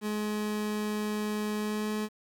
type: tone with pitch glide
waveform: 30% pulse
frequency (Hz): 211.2 to 213.2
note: G#3 to G#3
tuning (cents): +29 to +46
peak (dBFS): -27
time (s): 0.01-2.09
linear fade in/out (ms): 50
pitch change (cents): +17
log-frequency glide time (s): 1.58-1.93
effects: 10-bit